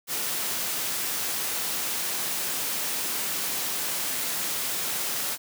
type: high-pass noise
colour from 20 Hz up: white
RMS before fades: -29 dBFS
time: 0.07-5.38 s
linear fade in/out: 50 ms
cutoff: 140 Hz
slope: 12 dB/octave
effects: none